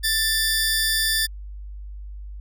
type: tone pair together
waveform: 20% pulse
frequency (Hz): 1769 / 4767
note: A6 / D8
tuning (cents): +9 / +25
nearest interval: octave + perfect fourth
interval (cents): 1716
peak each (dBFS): -17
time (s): 0.03-1.27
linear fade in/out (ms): 20
effects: added 50 Hz sine -33 dBFS peak until 2.4 s